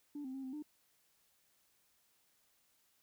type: tone with pitch steps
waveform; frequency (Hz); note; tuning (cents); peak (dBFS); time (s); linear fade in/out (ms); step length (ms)
sine; 291.3 / 260.9 / 268.4 / 260.5 / 300.3; D4 / C4 / C4 / C4 / D4; -14 / -5 / +44 / -7 / +39; -40; 0.15-0.625; 5; 95
effects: tanh soft clip ceiling -38 dBFS + white hiss -74 dBFS RMS until 3.02 s